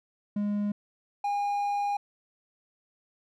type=tone pair in turn; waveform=triangle; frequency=206 / 813.4 Hz; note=G#3 / G#5; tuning=-14 / -36 cents; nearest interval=2 octaves; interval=2378 cents; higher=second; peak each=-24 dBFS; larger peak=neither; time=0.36-0.72 / 1.24-1.97 s; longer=second; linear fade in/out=5 ms; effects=none

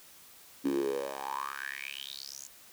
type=tone with high-pass filter sweep; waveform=10% pulse; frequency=68.5 Hz; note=C#2; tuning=20 cents flat; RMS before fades=-36 dBFS; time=0.64-2.48 s; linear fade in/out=20 ms; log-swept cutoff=270 to 7200 Hz; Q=8.1; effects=white hiss -55 dBFS RMS until 2.72 s

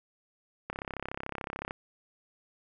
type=click train; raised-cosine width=0.5 ms; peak=-20 dBFS; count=35; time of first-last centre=0.7-1.709 s; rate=33.7 Hz; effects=none

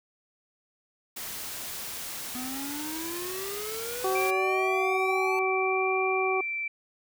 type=noise; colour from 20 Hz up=white; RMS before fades=-37 dBFS; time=1.16-4.31 s; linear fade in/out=10 ms
type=exponential sweep; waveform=square; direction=up; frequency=246.9 to 880 Hz; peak=-36 dBFS; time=2.35-5.39 s; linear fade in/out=0 ms
type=harmonic tone; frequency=378.3 Hz; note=F#4; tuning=38 cents sharp; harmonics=1 / 2 / 3; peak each=-27 / -30 / -32 dBFS; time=4.04-6.41 s; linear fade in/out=5 ms
type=tone with vibrato; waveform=sine; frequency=2349 Hz; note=D7; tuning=in tune; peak=-29 dBFS; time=4.15-6.68 s; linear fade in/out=5 ms; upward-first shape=sine; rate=0.67 Hz; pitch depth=12 cents each way
effects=none

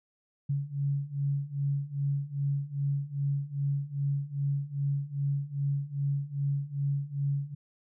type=beating tone pair; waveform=sine; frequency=139.4 / 141.9 Hz; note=C#3 / C#3; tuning=+10 / +41 cents; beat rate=2.5 Hz; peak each=-32 / -30 dBFS; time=0.49-7.55 s; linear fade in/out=10 ms; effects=none

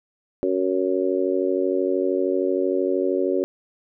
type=harmonic tone; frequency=93 Hz; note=F#2; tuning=9 cents sharp; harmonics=3 / 4 / 5 / 6; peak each=-26 / -22 / -27 / -26 dBFS; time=0.43-3.44 s; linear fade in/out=0 ms; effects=none

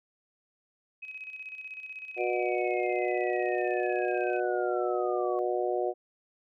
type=tone with tremolo; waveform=sine; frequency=2540 Hz; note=D#7; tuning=35 cents sharp; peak=-37 dBFS; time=1.02-4.4 s; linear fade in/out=10 ms; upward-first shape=square; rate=16 Hz; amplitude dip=55%
type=harmonic tone; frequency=121.8 Hz; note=B2; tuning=24 cents flat; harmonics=3 / 4 / 5 / 6; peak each=-30 / -33 / -33 / -33 dBFS; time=2.16-5.94 s; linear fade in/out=50 ms
type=linear sweep; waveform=sine; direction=down; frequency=2385 to 1108.7 Hz; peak=-38 dBFS; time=2.18-5.39 s; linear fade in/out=0 ms
effects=none

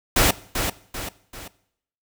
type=noise with echo; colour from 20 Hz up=pink; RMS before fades=-17 dBFS; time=0.16-0.31 s; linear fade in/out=5 ms; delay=390 ms; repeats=3; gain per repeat=-7 dB; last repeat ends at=1.48 s; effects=noise-tail reverb RT60 0.7 s tail -20 dB re dry

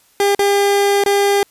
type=tone with dropouts; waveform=30% pulse; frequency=402 Hz; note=G4; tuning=44 cents sharp; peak=-9 dBFS; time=0.2-1.43 s; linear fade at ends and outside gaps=1 ms; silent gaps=0.349-0.392 / 1.038-1.061 s; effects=white hiss -54 dBFS RMS until 1.5 s + resampled to 32000 Hz

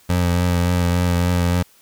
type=tone with vibrato; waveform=25% pulse; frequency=88.1 Hz; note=F2; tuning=16 cents sharp; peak=-12 dBFS; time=0.09-1.63 s; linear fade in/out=10 ms; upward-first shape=triangle; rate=3.5 Hz; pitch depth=25 cents each way; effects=white hiss -53 dBFS RMS until 1.81 s

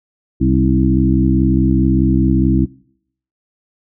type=harmonic tone with a mistuned harmonic; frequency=64.8 Hz; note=C2; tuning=16 cents flat; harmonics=1 / 2 / 3 / 4 / 5; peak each=-17 / -17 / -17 / -17 / -17 dBFS; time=0.4-2.66 s; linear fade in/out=20 ms; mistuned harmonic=4; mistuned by=+45 cents; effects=noise-tail reverb RT60 0.7 s tail -23 dB re dry

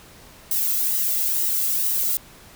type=noise with flanger; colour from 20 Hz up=violet; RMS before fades=-22 dBFS; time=0.51-2.17 s; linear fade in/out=2 ms; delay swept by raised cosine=1 to 1.53 ms; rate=2.2 Hz; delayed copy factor=+0.55; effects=pink hiss -47 dBFS RMS until 2.55 s

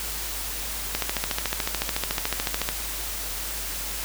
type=click train; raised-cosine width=0.2 ms; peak=-7 dBFS; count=25; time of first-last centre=0.95-2.689 s; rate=13.8 Hz; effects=added 50 Hz sine -37 dBFS peak until 4.04 s + white hiss -32 dBFS RMS until 4.04 s

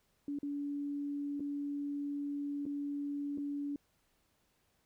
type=tone with dropouts; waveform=sine; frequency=286.4 Hz; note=D4; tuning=43 cents flat; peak=-35 dBFS; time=0.28-3.76 s; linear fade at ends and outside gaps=2 ms; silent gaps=0.388-0.43 / 1.397-1.404 / 2.655-2.663 / 3.376-3.382 s; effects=pink hiss -75 dBFS RMS until 4.85 s

